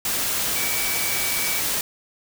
sine tone in noise, 2287 Hz, D7, 47 cents flat, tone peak -29 dBFS, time 0.56-1.6 s, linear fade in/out 2 ms, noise white, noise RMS -24 dBFS, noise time 0.05-1.81 s, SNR -8 dB, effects none

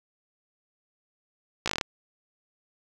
slowing click train, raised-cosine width 0.2 ms, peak -9 dBFS, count 8, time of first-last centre 1.66-1.812 s, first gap 16 ms, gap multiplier 1.1, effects none

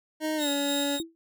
25% pulse tone with pitch glide, 311.1 to 283.6 Hz, D#4 to C#4, 0 to +40 cents, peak -23 dBFS, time 0.2-1 s, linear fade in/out 50 ms, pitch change -160 cents, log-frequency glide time 0.36-0.49 s
sawtooth tone with tremolo, 3741 Hz, A#7, 5 cents sharp, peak -26 dBFS, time 0.38-1.03 s, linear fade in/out 50 ms, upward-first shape square, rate 3.3 Hz, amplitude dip 30%
sine tone with exponential decay, 329.6 Hz, E4, in tune, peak -26 dBFS, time 1-1.15 s, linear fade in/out 0 ms, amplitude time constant 31 ms
effects none

